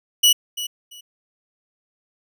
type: tone with echo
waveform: sawtooth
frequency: 2938 Hz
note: F#7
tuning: 13 cents flat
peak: -8 dBFS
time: 0.23-0.33 s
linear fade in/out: 10 ms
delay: 340 ms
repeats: 2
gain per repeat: -14 dB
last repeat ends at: 1.01 s
effects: none